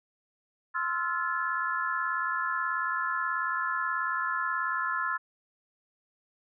sine chord, F major seventh, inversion second, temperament equal with one note detuned, 1046.5 / 1318.5 / 1396.9 / 1719.8 Hz, C6 / E6 / F6 / A6, 0 / 0 / 0 / -40 cents, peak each -33 dBFS, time 0.74-5.18 s, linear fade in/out 20 ms, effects none

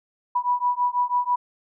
sine beating tone pair, 978 / 984.1 Hz, B5 / B5, -17 / -6 cents, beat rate 6.1 Hz, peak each -23 dBFS, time 0.35-1.36 s, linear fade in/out 10 ms, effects none

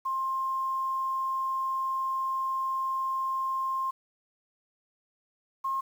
sine tone pair in turn, 1059 / 1071.3 Hz, C6 / C6, +21 / +41 cents, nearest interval unison, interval 20 cents, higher second, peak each -27 dBFS, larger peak neither, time 0.05-3.91 / 5.64-5.81 s, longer first, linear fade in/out 10 ms, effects 9-bit

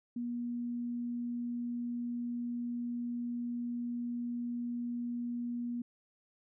sine tone, 240 Hz, B3, 49 cents flat, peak -34 dBFS, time 0.16-5.82 s, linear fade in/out 5 ms, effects none

